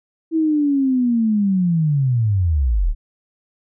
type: linear sweep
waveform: sine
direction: down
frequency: 327.7 to 31.75 Hz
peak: -14 dBFS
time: 0.31-2.95 s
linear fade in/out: 50 ms
effects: none